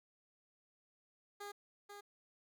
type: tone with echo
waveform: 15% pulse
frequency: 407.8 Hz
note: G#4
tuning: 32 cents flat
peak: -39 dBFS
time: 1.4-1.52 s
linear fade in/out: 10 ms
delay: 490 ms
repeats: 1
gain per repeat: -5 dB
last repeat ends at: 2.01 s
effects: none